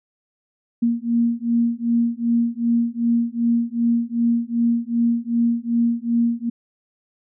sine beating tone pair, 233.1 / 235.7 Hz, A#3 / A#3, 0 / +19 cents, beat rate 2.6 Hz, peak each -20 / -20 dBFS, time 0.82-6.5 s, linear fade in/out 10 ms, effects none

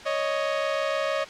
sawtooth tone pair together, 555.8 / 622.3 Hz, C#5 / D#5, +4 / 0 cents, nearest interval major second, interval 196 cents, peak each -23 dBFS, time 0.05-1.25 s, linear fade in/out 20 ms, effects white hiss -42 dBFS RMS until 1.29 s + low-pass 4000 Hz 12 dB/octave

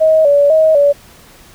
sine tone with vibrato, 602 Hz, D5, 43 cents sharp, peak -6 dBFS, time 0-0.93 s, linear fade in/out 20 ms, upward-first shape square, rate 2 Hz, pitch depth 87 cents each way, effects pink hiss -42 dBFS RMS until 1.54 s

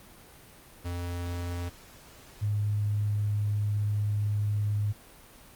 square / sine tone pair in turn, 87.4 / 103.94 Hz, F2 / G#2, +2 / +2 cents, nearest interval minor third, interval 300 cents, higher second, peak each -32 / -25 dBFS, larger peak second, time 0.84-1.7 / 2.41-4.93 s, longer second, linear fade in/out 20 ms, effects pink hiss -52 dBFS RMS until 5.55 s + Opus 32 kbps

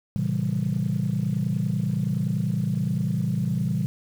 sine tone cluster, 115.2 / 136.6 / 166.4 / 196.3 Hz, A#2 / C#3 / E3 / G3, -20 / -25 / +17 / +3 cents, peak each -28 / -27 / -26 / -27 dBFS, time 0.16-3.86 s, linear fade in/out 0 ms, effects tanh soft clip ceiling -15 dBFS + 8-bit

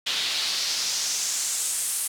pink noise with band-pass filter sweep, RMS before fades -27 dBFS, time 0.06-2.08 s, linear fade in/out 10 ms, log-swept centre 3500 to 10000 Hz, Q 2.3, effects none

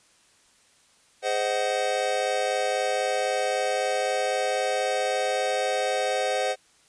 square chord, Ab dominant seventh, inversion none, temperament just, 415.3 / 519.1 / 623 / 747.5 Hz, Ab4 / C5 / Eb5 / Gb5, 0 / -14 / +2 / +17 cents, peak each -34 / -28 / -31 / -29 dBFS, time 1.22-6.56 s, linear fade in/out 50 ms, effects white hiss -60 dBFS RMS until 6.88 s + resampled to 22050 Hz

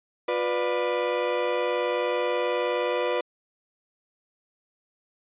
35% pulse chord, B diminished, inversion second, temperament just, 355.6 / 493.9 / 592.7 Hz, F4 / B4 / D5, +31 / 0 / +16 cents, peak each -29 / -24 / -28 dBFS, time 0.28-3.21 s, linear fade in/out 5 ms, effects resampled to 8000 Hz

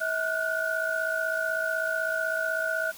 sine tone cluster, 645 / 1440 / 1496 Hz, E5 / F#6 / F#6, -38 / -47 / +19 cents, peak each -30 dBFS, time 0-2.92 s, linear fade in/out 20 ms, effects white hiss -46 dBFS RMS until 2.97 s

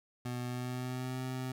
25% pulse tone with pitch glide, 123.47 to 128.86 Hz, B2 to C3, 0 to -26 cents, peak -32 dBFS, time 0.25-1.52 s, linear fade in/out 5 ms, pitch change +74 cents, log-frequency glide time 0.45-1.18 s, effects none

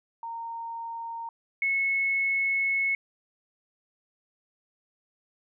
sine tone pair in turn, 922 / 2193 Hz, A#5 / C#7, -19 / -19 cents, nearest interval octave + minor third, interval 1500 cents, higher second, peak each -33 / -23 dBFS, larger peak second, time 0.23-1.29 / 1.62-2.95 s, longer second, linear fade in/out 2 ms, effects none

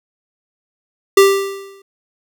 square tone with exponential decay, 392.9 Hz, G4, 4 cents sharp, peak -4 dBFS, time 1.17-1.82 s, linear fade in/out 5 ms, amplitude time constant 140 ms, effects none

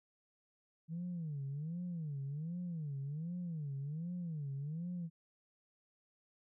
sine tone with vibrato, 156.5 Hz, D#3, 10 cents sharp, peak -37 dBFS, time 0.88-5.1 s, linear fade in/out 50 ms, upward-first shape sine, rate 1.3 Hz, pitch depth 230 cents each way, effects tanh soft clip ceiling -35 dBFS

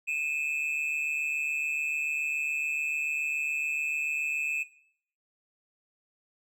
triangle tone pair together, 2469 / 2616 Hz, D#7 / E7, -14 / -14 cents, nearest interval minor second, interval 100 cents, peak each -28 dBFS, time 0.07-4.64 s, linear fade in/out 20 ms, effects noise-tail reverb RT60 0.6 s tail -17 dB re dry + tanh soft clip ceiling -19 dBFS

